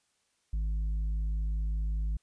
triangle tone with tanh clipping, 52.6 Hz, G#1, 23 cents sharp, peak -29 dBFS, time 0.53-2.17 s, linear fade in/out 5 ms, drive 9 dB, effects white hiss -74 dBFS RMS until 2.22 s + resampled to 22050 Hz

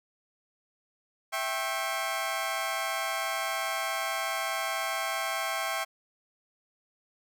20% pulse chord, C# diminished, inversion first, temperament equal with one note detuned, 659.3 / 784 / 1083.4 Hz, E5 / G5 / C#6, 0 / 0 / -40 cents, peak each -29 dBFS, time 1.32-5.85 s, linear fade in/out 20 ms, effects none

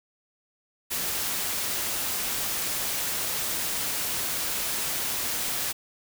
white noise, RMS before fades -29 dBFS, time 0.9-5.73 s, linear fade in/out 20 ms, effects none

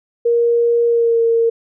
sine tone with pitch glide, 470.5 to 460 Hz, A#4 to A#4, +16 to -23 cents, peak -11 dBFS, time 0.25-1.5 s, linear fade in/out 10 ms, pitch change -39 cents, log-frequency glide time 0.86-1.21 s, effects none

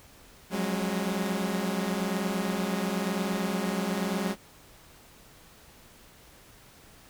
sawtooth tone cluster, 177.2 / 185.7 / 206.7 / 271.3 Hz, F3 / F#3 / G#3 / C#4, +25 / +7 / -8 / -37 cents, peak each -34 / -27 / -27 / -35 dBFS, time 0.5-4.36 s, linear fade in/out 50 ms, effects pink hiss -54 dBFS RMS until 7.09 s

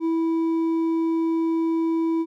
sine tone with hard clipping, 327.9 Hz, E4, 9 cents flat, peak -21 dBFS, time 0-2.26 s, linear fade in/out 50 ms, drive 4 dB, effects none

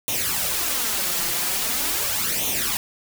white noise with flanger, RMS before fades -24 dBFS, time 0.08-2.77 s, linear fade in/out 0 ms, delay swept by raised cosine 0.31 to 5.91 ms, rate 0.42 Hz, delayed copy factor +0.7, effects none

